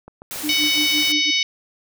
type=click train; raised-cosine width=1 ms; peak=-25 dBFS; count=6; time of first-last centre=0.08-0.777 s; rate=7.17 Hz
type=noise; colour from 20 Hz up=white; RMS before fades=-30 dBFS; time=0.31-1.12 s; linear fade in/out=0 ms
type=tone with tremolo; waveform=sine; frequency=300 Hz; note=D4; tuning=37 cents sharp; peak=-22 dBFS; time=0.43-1.31 s; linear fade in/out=10 ms; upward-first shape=sine; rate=5.9 Hz; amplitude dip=100%
type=harmonic tone; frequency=746 Hz; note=F#5; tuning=14 cents sharp; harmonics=3 / 4 / 5 / 6 / 7 / 8; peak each=-22 / -22 / -22 / -29 / -26 / -29 dBFS; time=0.49-1.43 s; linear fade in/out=2 ms
effects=none